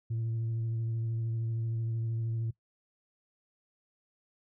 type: tone with vibrato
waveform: sine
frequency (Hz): 113.9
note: A#2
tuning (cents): -40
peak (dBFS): -28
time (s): 0.1-2.51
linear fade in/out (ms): 10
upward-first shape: sine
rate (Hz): 13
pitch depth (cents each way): 18
effects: noise-tail reverb RT60 0.1 s tail -20 dB re dry + tanh soft clip ceiling -28 dBFS